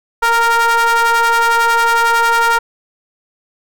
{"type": "ring-modulated tone", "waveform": "square", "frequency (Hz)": 233.1, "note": "A#3", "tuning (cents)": 0, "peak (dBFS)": -8, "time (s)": [0.22, 2.59], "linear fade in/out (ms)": 10, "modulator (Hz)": 1160, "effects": []}